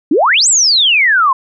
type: exponential two-way sweep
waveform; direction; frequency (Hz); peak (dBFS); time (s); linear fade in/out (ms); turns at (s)
sine; up then down; 262.7 to 8150 to 1012; -7; 0.11-1.33; 5; 0.48
effects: none